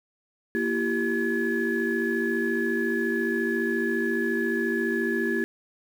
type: tone cluster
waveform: sine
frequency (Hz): 236.1 / 336.8 / 391.2 / 1701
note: A#3 / E4 / G4 / G#6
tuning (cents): +22 / +37 / -4 / +41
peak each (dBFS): -28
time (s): 0.55-5.44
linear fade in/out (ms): 0
effects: tanh soft clip ceiling -15 dBFS + 8-bit